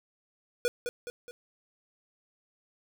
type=tone with echo; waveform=square; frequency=484.5 Hz; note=B4; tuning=33 cents flat; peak=-25 dBFS; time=0.65-0.68 s; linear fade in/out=0 ms; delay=210 ms; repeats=3; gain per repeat=-6 dB; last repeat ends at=1.31 s; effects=none